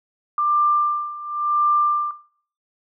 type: tone with tremolo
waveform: sine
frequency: 1188 Hz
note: D6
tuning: 20 cents sharp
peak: -13 dBFS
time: 0.38-2.11 s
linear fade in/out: 2 ms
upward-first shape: sine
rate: 0.93 Hz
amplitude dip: 85%
effects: noise-tail reverb RT60 0.5 s tail -17 dB re dry